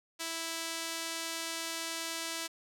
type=tone with band-pass filter; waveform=sawtooth; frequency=329.3 Hz; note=E4; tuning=2 cents flat; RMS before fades=-38 dBFS; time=0.19-2.48 s; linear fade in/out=20 ms; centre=6200 Hz; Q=0.61; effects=none